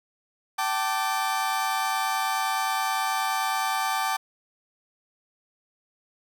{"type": "chord", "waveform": "35% pulse", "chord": "G suspended second", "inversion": "none", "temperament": "equal with one note detuned", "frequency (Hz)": [770.5, 880, 1174.7], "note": ["G5", "A5", "D6"], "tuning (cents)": [-30, 0, 0], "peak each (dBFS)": -27, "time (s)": [0.58, 4.17], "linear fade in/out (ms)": 10, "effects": []}